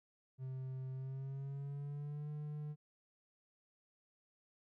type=tone with pitch glide; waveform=triangle; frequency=130.81 to 149.4 Hz; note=C3 to D3; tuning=0 to +30 cents; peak=-39 dBFS; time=0.38-2.76 s; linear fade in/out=50 ms; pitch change=+230 cents; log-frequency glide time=0.92-2.3 s; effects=none